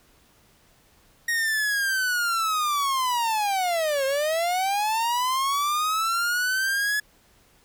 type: linear two-way sweep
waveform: 45% pulse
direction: down then up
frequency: 1879 to 530 to 1706 Hz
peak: -22 dBFS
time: 1.28-7 s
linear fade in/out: 5 ms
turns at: 4.05 s
effects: pink hiss -59 dBFS RMS until 7.64 s